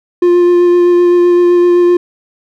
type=tone with vibrato; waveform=triangle; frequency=351.7 Hz; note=F4; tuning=12 cents sharp; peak=-3 dBFS; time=0.22-1.97 s; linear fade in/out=5 ms; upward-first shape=sine; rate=7.8 Hz; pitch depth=11 cents each way; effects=none